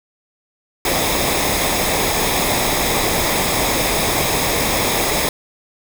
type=noise with comb filter; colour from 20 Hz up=pink; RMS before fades=-18 dBFS; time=0.85-5.29 s; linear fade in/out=2 ms; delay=0.68 ms; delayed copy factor=-0.55; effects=none